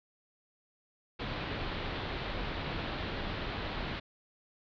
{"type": "low-pass noise", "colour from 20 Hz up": "pink", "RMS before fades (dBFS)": -37, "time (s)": [1.19, 4], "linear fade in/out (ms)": 10, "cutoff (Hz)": 4200, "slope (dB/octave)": 48, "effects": []}